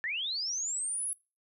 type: linear sweep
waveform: sine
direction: up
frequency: 1711 to 10920 Hz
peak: -31 dBFS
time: 0.04-1.13 s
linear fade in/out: 0 ms
effects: noise-tail reverb RT60 0.3 s tail -23 dB re dry